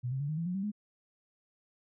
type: tone with pitch steps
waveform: sine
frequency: 123.47 / 133.1 / 143.48 / 154.67 / 166.73 / 179.73 / 193.75 / 208.9 Hz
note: B2 / C3 / D3 / D#3 / E3 / F3 / G3 / G#3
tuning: 0 / +30 / -40 / -10 / +20 / +50 / -20 / +10 cents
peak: -31 dBFS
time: 0.03-0.718 s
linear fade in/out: 20 ms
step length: 86 ms
effects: none